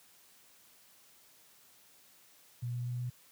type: tone with pitch steps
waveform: sine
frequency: 121.2 / 121.97 / 122.75 / 123.53 Hz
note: B2 / B2 / B2 / B2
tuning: -32 / -21 / -10 / +1 cents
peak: -33 dBFS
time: 2.62-3.1 s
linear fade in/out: 10 ms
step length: 120 ms
effects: white hiss -62 dBFS RMS until 3.31 s + high-pass 80 Hz 12 dB/octave